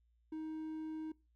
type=tone; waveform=triangle; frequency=314.3 Hz; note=D#4; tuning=18 cents sharp; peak=-38 dBFS; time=0.32-1.12 s; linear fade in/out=5 ms; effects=noise-tail reverb RT60 0.3 s tail -23 dB re dry + added 58 Hz sine -70 dBFS peak until 1.35 s